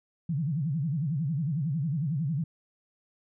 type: tone with vibrato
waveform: sine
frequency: 150.6 Hz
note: D3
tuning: 44 cents sharp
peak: -26 dBFS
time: 0.29-2.44 s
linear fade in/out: 5 ms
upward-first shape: sine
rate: 11 Hz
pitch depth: 240 cents each way
effects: none